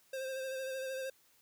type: tone with vibrato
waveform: square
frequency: 527 Hz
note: C5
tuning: 12 cents sharp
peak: -38 dBFS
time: 0.13-1.1 s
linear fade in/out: 5 ms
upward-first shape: sine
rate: 13 Hz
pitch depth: 27 cents each way
effects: white hiss -68 dBFS RMS until 1.41 s